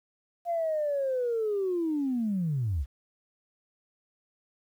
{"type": "linear sweep", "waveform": "sine", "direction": "down", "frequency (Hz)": [698.5, 58.27], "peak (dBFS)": -25, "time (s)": [0.45, 2.86], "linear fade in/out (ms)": 50, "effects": ["tanh soft clip ceiling -21 dBFS", "10-bit"]}